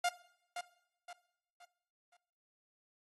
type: tone with echo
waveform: sawtooth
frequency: 706 Hz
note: F5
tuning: 19 cents sharp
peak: -26 dBFS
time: 0.04-0.09 s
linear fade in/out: 5 ms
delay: 520 ms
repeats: 4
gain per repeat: -9 dB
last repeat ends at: 2.17 s
effects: noise-tail reverb RT60 0.8 s tail -18 dB re dry + AAC 32 kbps